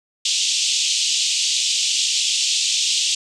pink band-pass noise, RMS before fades -20 dBFS, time 0.25-3.15 s, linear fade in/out 5 ms, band 2800 to 7900 Hz, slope 48 dB/octave, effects none

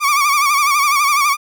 30% pulse tone with vibrato, 1153 Hz, D6, 32 cents flat, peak -9 dBFS, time 0-1.37 s, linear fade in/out 50 ms, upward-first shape sine, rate 12 Hz, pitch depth 86 cents each way, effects none

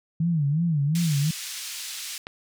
sine tone with vibrato, 155.56 Hz, D#3, in tune, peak -20 dBFS, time 0.2-1.31 s, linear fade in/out 5 ms, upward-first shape sine, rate 2.8 Hz, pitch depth 180 cents each way
white band-pass noise, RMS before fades -35 dBFS, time 0.95-2.18 s, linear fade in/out 2 ms, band 2400 to 7800 Hz, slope 12 dB/octave
click, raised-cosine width 0.3 ms, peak -19 dBFS, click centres 2.269 s
effects none

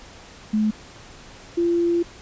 sine tone pair in turn, 214.6 / 342.7 Hz, A3 / F4, -43 / -33 cents, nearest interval minor sixth, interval 810 cents, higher second, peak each -17 dBFS, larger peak neither, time 0.53-0.71 / 1.57-2.03 s, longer second, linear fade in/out 10 ms, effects pink hiss -44 dBFS RMS until 2.21 s + resampled to 16000 Hz

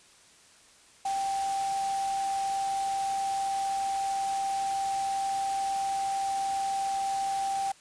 sine tone in noise, 784 Hz, G5, in tune, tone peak -27 dBFS, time 1.05-7.72 s, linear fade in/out 5 ms, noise white, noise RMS -40 dBFS, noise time 1.05-7.72 s, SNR +10 dB, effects white hiss -57 dBFS RMS until 7.8 s + resampled to 22050 Hz

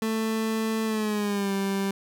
30% pulse tone with pitch glide, 221.4 to 196.11 Hz, A3 to G3, +11 to +1 cents, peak -22 dBFS, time 0.02-1.91 s, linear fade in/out 2 ms, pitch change -210 cents, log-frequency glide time 0.85-1.52 s, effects none

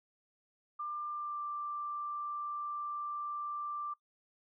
sine tone with pitch glide, 1192 to 1179 Hz, D6 to D6, +25 to +6 cents, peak -36 dBFS, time 0.79-3.94 s, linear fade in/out 10 ms, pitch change -19 cents, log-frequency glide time 1.1-1.41 s, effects noise-tail reverb RT60 0.1 s tail -21 dB re dry

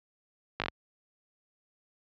slowing click train, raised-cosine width 0.3 ms, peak -13 dBFS, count 5, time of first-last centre 0.6-0.684 s, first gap 18 ms, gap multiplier 1.1, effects high-pass 60 Hz 12 dB/octave + low-pass 5000 Hz 12 dB/octave

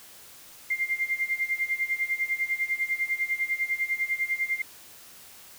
sine tone with tremolo, 2100 Hz, C7, 6 cents sharp, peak -22 dBFS, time 0.7-4.62 s, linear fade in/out 5 ms, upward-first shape sine, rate 10 Hz, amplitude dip 85%, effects white hiss -49 dBFS RMS until 5.58 s

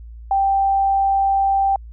sine tone, 784 Hz, G5, in tune, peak -14 dBFS, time 0.31-1.76 s, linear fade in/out 2 ms, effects added 57 Hz sine -34 dBFS peak until 1.92 s

